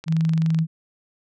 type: click train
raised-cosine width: 0.2 ms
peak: -19 dBFS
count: 14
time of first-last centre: 0.04-0.589 s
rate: 23.7 Hz
type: tone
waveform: sine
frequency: 161.5 Hz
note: E3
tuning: 35 cents flat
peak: -17 dBFS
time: 0.06-0.67 s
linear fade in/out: 50 ms
effects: none